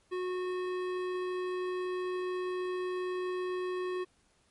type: tone with hard clipping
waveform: sine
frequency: 365.2 Hz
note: F#4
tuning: 23 cents flat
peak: -34 dBFS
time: 0.11-4.05 s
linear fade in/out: 20 ms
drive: 15 dB
effects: pink hiss -69 dBFS RMS until 4.5 s + MP3 48 kbps